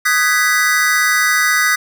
square chord, G# minor seventh, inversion second, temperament equal with one note detuned, 1244.5 / 1506.7 / 1661.2 / 1975.5 Hz, D#6 / F#6 / G#6 / B6, 0 / +31 / 0 / 0 cents, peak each -20 / -19 / -20 / -16 dBFS, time 0.05-1.76 s, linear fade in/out 10 ms, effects none

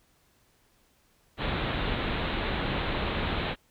pink low-pass noise, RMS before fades -30 dBFS, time 1.37-3.56 s, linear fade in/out 50 ms, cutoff 4000 Hz, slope 96 dB/octave, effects pink hiss -66 dBFS RMS until 3.7 s

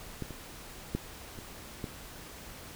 clicks, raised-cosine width 3 ms, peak -22 / -30 / -17 / -30 / -22 dBFS, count 5, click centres 0.223 / 0.307 / 0.95 / 1.388 / 1.842 s, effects pink hiss -47 dBFS RMS until 2.75 s

